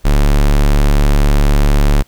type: tone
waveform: square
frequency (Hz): 36.09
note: D1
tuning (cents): -29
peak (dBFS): -8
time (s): 0.04-2.03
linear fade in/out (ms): 20
effects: pink hiss -51 dBFS RMS until 2.07 s